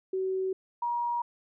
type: tone pair in turn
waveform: sine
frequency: 378 / 952.5 Hz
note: F#4 / A#5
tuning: +37 / +37 cents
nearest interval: octave + major third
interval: 1600 cents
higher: second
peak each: -27 dBFS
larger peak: neither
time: 0.13-0.53 / 0.82-1.22 s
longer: neither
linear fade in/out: 5 ms
effects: none